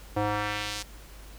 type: tone with band-pass filter sweep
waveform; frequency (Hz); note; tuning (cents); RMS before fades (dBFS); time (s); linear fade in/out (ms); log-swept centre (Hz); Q
square; 104.4; G#2; +10; -30; 0.16-0.83; 10; 610 to 6200; 0.99
effects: added 50 Hz sine -45 dBFS peak until 1.38 s + pink hiss -51 dBFS RMS until 1.38 s

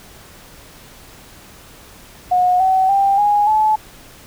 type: tone with pitch steps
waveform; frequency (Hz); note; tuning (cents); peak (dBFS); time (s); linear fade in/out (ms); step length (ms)
sine; 725 / 757.1 / 790.6 / 825.6 / 862.2; F#5 / F#5 / G5 / G#5 / A5; -35 / +40 / +15 / -10 / -35; -11; 2.31-3.76; 10; 290
effects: pink hiss -42 dBFS RMS until 4.26 s

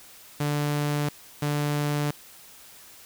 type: tone pair in turn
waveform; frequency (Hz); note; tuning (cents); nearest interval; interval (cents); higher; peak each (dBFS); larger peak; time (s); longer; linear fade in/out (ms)
sawtooth; 146.83 / 146.83; D3 / D3; 0 / 0; unison; 0; neither; -20; neither; 0.4-1.09 / 1.42-2.11; neither; 5
effects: white hiss -49 dBFS RMS until 3.05 s

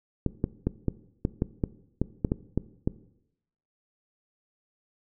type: clicks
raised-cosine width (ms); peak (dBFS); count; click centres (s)
3; -11; 12; 0.263 / 0.441 / 0.67 / 0.883 / 1.251 / 1.421 / 1.638 / 2.016 / 2.248 / 2.319 / 2.576 / 2.875
effects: noise-tail reverb RT60 0.8 s tail -18 dB re dry

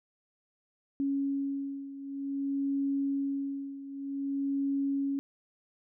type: beating tone pair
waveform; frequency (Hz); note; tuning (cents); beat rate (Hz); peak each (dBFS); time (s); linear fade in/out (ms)
sine; 276.9 / 277.43; C#4 / C#4; -2 / +2; 0.53; -31 / -35; 1-5.19; 0
effects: none

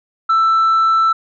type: tone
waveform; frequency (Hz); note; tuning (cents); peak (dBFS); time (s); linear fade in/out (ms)
sine; 1327; E6; +11; -8; 0.29-1.13; 10
effects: tanh soft clip ceiling -9 dBFS

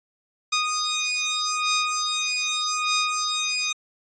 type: beating tone pair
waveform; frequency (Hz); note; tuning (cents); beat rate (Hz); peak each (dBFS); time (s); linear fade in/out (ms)
10% pulse; 1237 / 1237.82; D#6 / D#6; -10 / -9; 0.82; -17; 0.52-3.73; 10
effects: resampled to 16000 Hz

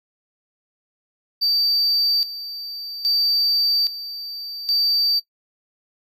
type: tone with tremolo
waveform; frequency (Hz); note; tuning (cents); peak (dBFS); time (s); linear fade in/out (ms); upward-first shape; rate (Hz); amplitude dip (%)
triangle; 4637; D8; -23; -14; 1.41-5.2; 20; square; 0.61; 80
effects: noise-tail reverb RT60 0.1 s tail -17 dB re dry + tanh soft clip ceiling -11 dBFS

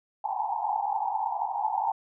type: band-pass noise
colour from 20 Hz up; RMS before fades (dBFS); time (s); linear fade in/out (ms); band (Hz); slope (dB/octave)
white; -29; 0.24-1.92; 5; 770 to 910; 96
effects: none

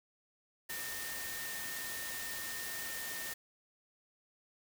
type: tone in noise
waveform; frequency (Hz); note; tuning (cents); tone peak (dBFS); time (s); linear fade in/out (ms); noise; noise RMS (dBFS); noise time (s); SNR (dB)
sine; 1825; A#6; -37; -44; 0.69-3.34; 10; white; -42; 0.69-3.34; -5
effects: none

